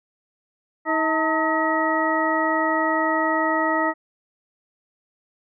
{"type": "harmonic tone with a mistuned harmonic", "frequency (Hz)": 318.7, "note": "D#4", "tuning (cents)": 42, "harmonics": [1, 2, 3, 4, 6], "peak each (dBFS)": [-25, -25, -25, -25, -25], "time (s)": [0.85, 3.94], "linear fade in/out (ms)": 50, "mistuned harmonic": 3, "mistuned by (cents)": -94, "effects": []}